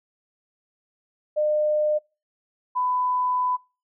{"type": "tone pair in turn", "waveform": "sine", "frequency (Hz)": [605, 999.7], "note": ["D#5", "B5"], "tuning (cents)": [-49, 21], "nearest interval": "major sixth", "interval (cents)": 870, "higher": "second", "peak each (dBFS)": [-19, -21], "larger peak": "first", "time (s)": [[1.36, 1.99], [2.75, 3.57]], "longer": "second", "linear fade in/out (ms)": 20, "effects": ["noise-tail reverb RT60 0.3 s tail -24 dB re dry"]}